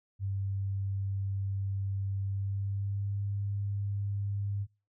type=tone with pitch glide; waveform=sine; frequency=98 to 100.58 Hz; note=G2 to G2; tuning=0 to +45 cents; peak=-30 dBFS; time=0.19-4.67 s; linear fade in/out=50 ms; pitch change=+45 cents; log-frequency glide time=2.22-3.27 s; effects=noise-tail reverb RT60 0.3 s tail -25 dB re dry